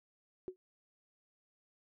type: tone with exponential decay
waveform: sine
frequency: 370 Hz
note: F#4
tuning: in tune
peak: -34 dBFS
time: 0.48-0.56 s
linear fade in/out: 0 ms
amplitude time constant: 17 ms
effects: none